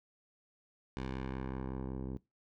10% pulse tone with low-pass filter sweep, 65.41 Hz, C2, in tune, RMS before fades -40 dBFS, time 0.97-2.17 s, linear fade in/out 0 ms, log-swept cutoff 4400 to 420 Hz, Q 0.76, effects noise-tail reverb RT60 0.2 s tail -20 dB re dry

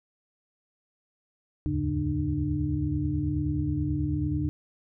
sine tone cluster, 72.5 / 81.8 / 104 / 142.7 / 300.3 Hz, D2 / E2 / G#2 / D3 / D4, -22 / -13 / +3 / -49 / +39 cents, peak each -35 / -32 / -35 / -30 / -29 dBFS, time 1.66-4.49 s, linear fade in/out 0 ms, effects none

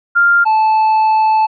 sine / triangle tone pair in turn, 1396.9 / 873.2 Hz, F6 / A5, 0 / -13 cents, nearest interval minor sixth, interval 813 cents, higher first, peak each -7 dBFS, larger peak neither, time 0.15-0.45 / 0.45-1.47 s, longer second, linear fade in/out 20 ms, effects resampled to 11025 Hz

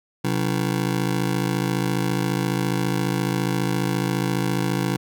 25% pulse ring-modulated tone, 155.8 Hz, D#3, 3 cents sharp, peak -14 dBFS, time 0.24-4.97 s, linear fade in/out 10 ms, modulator 27.3 Hz, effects none

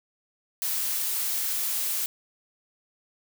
blue noise, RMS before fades -28 dBFS, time 0.62-2.06 s, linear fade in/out 0 ms, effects none

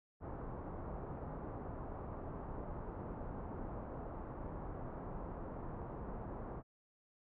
pink low-pass noise, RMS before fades -45 dBFS, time 0.2-6.63 s, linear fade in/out 50 ms, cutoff 1100 Hz, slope 24 dB/octave, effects none

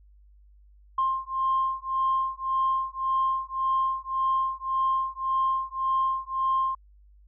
sine beating tone pair, 1057 / 1058.8 Hz, C6 / C6, +17 / +20 cents, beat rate 1.8 Hz, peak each -26 / -26 dBFS, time 0.98-6.75 s, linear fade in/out 5 ms, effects tanh soft clip ceiling -16 dBFS + added 50 Hz sine -52 dBFS peak until 7.27 s

